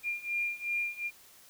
sine beating tone pair, 2400 / 2402.7 Hz, D7 / D7, +37 / +39 cents, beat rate 2.7 Hz, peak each -35 / -33 dBFS, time 0.03-1.11 s, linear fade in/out 50 ms, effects white hiss -57 dBFS RMS until 1.49 s

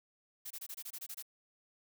blue noise bursts, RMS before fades -44 dBFS, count 10, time 0.45-1.226 s, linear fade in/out 10 ms, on 56 ms, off 24 ms, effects none

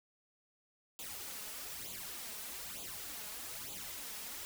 white noise with flanger, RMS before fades -45 dBFS, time 0.99-4.45 s, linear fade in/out 0 ms, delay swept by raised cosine 0.27 to 4.77 ms, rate 1.1 Hz, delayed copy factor +0.75, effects none

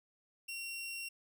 sawtooth tone, 2741 Hz, F7, 33 cents flat, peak -37 dBFS, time 0.48-1.09 s, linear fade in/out 10 ms, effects none

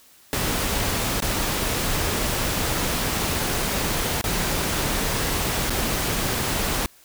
pink noise with dropouts, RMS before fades -24 dBFS, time 0.33-6.86 s, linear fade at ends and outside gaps 0 ms, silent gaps 1.203-1.222 / 4.213-4.241 / 5.697-5.705 s, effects white hiss -53 dBFS RMS until 7.04 s

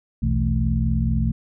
sine tone cluster, 60.8 / 80.7 / 125.3 / 165.8 / 221.7 Hz, B1 / E2 / B2 / E3 / A3, -26 / -36 / +25 / +10 / +13 cents, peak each -22 / -29 / -23 / -27 / -25 dBFS, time 0.22-1.32 s, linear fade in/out 10 ms, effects none

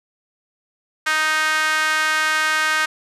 sawtooth tone with high-pass filter, 311.2 Hz, D#4, in tune, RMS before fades -19 dBFS, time 1.06-2.86 s, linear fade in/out 10 ms, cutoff 1500 Hz, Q 2.9, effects low-pass 10000 Hz 12 dB/octave

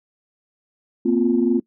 sine chord, Bb suspended second, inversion none, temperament equal with one note detuned, 233.1 / 256.7 / 349.2 Hz, Bb3 / C4 / F4, 0 / -33 / 0 cents, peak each -19 dBFS, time 1.05-1.6 s, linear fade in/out 10 ms, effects noise-tail reverb RT60 0.1 s tail -23 dB re dry + tanh soft clip ceiling -6 dBFS

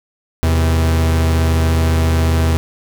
45% pulse tone pair together, 81.2 / 128.9 Hz, E2 / C3, -26 / -26 cents, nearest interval minor sixth, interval 800 cents, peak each -12 / -22 dBFS, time 0.43-2.57 s, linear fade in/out 0 ms, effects none

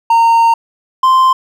triangle tone pair in turn, 920 / 1042.3 Hz, A#5 / C6, -23 / -7 cents, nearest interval major second, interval 216 cents, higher second, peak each -4 dBFS, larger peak neither, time 0.1-0.54 / 1.03-1.33 s, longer first, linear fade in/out 5 ms, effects none

